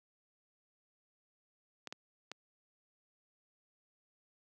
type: clicks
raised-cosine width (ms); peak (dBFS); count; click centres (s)
0.2; -25; 3; 1.873 / 1.925 / 2.316
effects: high-pass 200 Hz 12 dB/octave